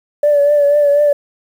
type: tone with vibrato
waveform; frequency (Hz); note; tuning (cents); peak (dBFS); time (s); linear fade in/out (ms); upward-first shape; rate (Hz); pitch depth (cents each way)
sine; 580; D5; -22; -7; 0.23-1.13; 5; triangle; 4.1; 42
effects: tanh soft clip ceiling -4 dBFS + 7-bit